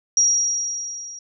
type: tone with level ramp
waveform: sine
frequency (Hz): 5690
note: F8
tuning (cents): +31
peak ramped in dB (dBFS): -12 to -34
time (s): 0.17-1.19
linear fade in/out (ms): 2
effects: none